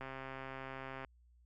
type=click train; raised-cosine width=0.5 ms; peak=-30 dBFS; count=139; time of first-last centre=0.01-1.048 s; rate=133 Hz; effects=added 60 Hz sine -63 dBFS peak until 1.45 s